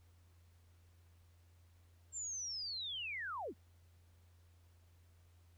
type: linear sweep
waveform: sine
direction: down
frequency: 7459 to 162 Hz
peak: -40 dBFS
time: 2.12-3.54 s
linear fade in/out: 50 ms
effects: added 86 Hz sine -63 dBFS peak until 5.57 s + pink hiss -75 dBFS RMS until 5.57 s

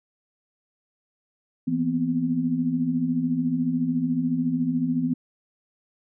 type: tone cluster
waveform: sine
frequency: 165.8 / 239.5 / 253.4 Hz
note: E3 / A#3 / B3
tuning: +10 / +47 / +45 cents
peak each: -28 / -29 / -23 dBFS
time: 1.67-5.14 s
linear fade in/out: 10 ms
effects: none

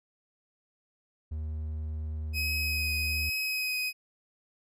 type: tone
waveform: triangle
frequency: 77.4 Hz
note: D#2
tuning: 9 cents flat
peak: -30 dBFS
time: 1.31-3.3 s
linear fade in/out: 10 ms
type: tone with vibrato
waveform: 30% pulse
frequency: 2527 Hz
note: D#7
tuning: 26 cents sharp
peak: -26 dBFS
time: 2.33-3.93 s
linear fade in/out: 50 ms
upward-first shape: triangle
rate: 1.2 Hz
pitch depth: 14 cents each way
effects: none

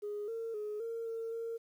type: tone with pitch steps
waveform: sine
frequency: 414.7 / 455.9 / 421.1 / 459.2 / 454.6 / 458.9 Hz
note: G#4 / A#4 / G#4 / A#4 / A#4 / A#4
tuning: -3 / -39 / +24 / -26 / -43 / -27 cents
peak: -35 dBFS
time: 0.02-1.58 s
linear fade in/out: 20 ms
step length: 260 ms
effects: tanh soft clip ceiling -33 dBFS + 11-bit

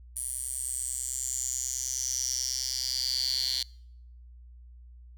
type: tone with high-pass filter sweep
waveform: 10% pulse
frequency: 129.3 Hz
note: C3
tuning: 20 cents flat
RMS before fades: -32 dBFS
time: 0.16-3.63 s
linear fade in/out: 5 ms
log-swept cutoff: 9700 to 4100 Hz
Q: 8.5
effects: noise-tail reverb RT60 0.7 s tail -26 dB re dry + added 60 Hz sine -47 dBFS peak until 5.17 s

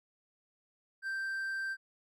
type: tone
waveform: triangle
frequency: 1568 Hz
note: G6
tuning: in tune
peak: -32 dBFS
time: 1.02-1.77 s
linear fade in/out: 50 ms
effects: none

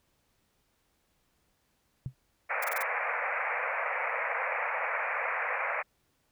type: tone with exponential decay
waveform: sine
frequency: 130 Hz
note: C3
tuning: 11 cents flat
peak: -28 dBFS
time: 2.06-2.14 s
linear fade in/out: 0 ms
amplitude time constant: 17 ms
type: band-pass noise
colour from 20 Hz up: white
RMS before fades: -32 dBFS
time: 2.49-5.83 s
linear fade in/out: 20 ms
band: 480 to 2400 Hz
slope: 96 dB/octave
type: noise bursts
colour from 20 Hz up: blue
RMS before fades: -37 dBFS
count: 5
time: 2.62-2.827 s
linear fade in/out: 5 ms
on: 23 ms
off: 23 ms
effects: pink hiss -73 dBFS RMS until 6.31 s

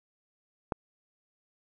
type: click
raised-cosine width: 1 ms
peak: -15 dBFS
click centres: 0.722 s
effects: none

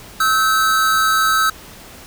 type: tone pair together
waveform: square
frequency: 1296 / 1541.2 Hz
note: E6 / G6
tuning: -30 / -30 cents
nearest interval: minor third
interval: 300 cents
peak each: -15 / -19 dBFS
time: 0.2-1.5 s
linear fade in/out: 5 ms
effects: pink hiss -39 dBFS RMS until 2.06 s

